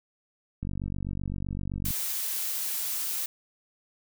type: click train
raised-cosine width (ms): 5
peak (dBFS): -21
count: 62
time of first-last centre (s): 0.63-1.906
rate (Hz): 47.8
type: noise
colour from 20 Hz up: blue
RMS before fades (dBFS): -31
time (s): 1.85-3.26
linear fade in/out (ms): 5
effects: none